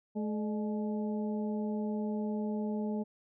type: harmonic tone with a mistuned harmonic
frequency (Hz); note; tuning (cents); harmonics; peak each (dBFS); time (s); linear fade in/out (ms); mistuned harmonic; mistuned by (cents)
213.1; G#3; +45; 1 / 2 / 3 / 4; -32 / -39 / -44 / -47; 0.15-3.04; 20; 3; -83
effects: none